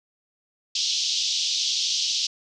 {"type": "band-pass noise", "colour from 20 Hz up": "white", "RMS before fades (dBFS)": -25, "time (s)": [0.75, 2.27], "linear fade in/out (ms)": 5, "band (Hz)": [3000, 6000], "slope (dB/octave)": 48, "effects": []}